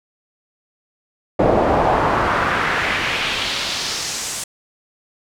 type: noise with band-pass filter sweep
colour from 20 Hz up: brown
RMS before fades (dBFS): -19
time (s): 1.39-4.44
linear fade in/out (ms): 5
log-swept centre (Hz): 540 to 8300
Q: 1.7
effects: none